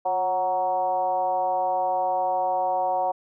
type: tone with frequency modulation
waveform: sine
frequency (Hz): 740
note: F#5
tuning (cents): 0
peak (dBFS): -21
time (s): 0.05-3.12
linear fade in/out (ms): 10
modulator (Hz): 191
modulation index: 0.98
effects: none